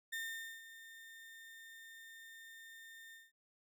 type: tone with ADSR envelope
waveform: 35% pulse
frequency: 1816 Hz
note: A#6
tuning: 46 cents flat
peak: -37 dBFS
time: 0.12-3.32 s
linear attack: 13 ms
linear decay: 480 ms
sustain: -14 dB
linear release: 190 ms
effects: none